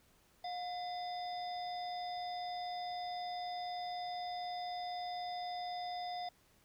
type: harmonic tone with a mistuned harmonic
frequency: 716 Hz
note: F5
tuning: 43 cents sharp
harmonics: 1 / 3 / 5 / 7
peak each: -39 / -54 / -51 / -50 dBFS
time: 0.44-6.29 s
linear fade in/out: 5 ms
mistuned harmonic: 3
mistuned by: -100 cents
effects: pink hiss -69 dBFS RMS until 6.64 s